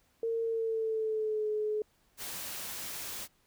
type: tone with pitch glide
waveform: sine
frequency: 456.6 to 426 Hz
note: A#4 to G#4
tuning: -36 to +44 cents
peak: -29 dBFS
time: 0.23-1.82 s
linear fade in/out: 2 ms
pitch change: -120 cents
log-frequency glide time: 0.43-1.48 s
type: noise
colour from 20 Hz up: white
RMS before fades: -40 dBFS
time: 2.17-3.28 s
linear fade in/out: 50 ms
effects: pink hiss -70 dBFS RMS until 3.46 s